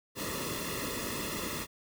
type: noise with comb filter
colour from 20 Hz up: pink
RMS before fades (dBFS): -36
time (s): 0.15-1.67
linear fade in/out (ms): 50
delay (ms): 1.3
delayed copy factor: -0.85
effects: none